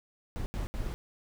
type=noise bursts at uneven times; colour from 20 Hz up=brown; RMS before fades=-34 dBFS; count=3; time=0.36-0.46 / 0.54-0.67 / 0.74-0.94 s; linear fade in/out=0 ms; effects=none